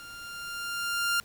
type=tone with level ramp; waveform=sawtooth; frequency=1396.9 Hz; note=F6; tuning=in tune; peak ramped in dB=-40 to -20 dBFS; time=0-1.2 s; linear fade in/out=0 ms; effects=pink hiss -55 dBFS RMS until 1.24 s